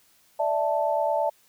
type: chord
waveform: sine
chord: D suspended second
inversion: none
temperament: equal with one note detuned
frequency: 587.3 / 656.2 / 880 Hz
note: D5 / E5 / A5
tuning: 0 / -8 / 0 cents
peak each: -26 dBFS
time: 0.39-1.3 s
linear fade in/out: 10 ms
effects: white hiss -61 dBFS RMS until 1.48 s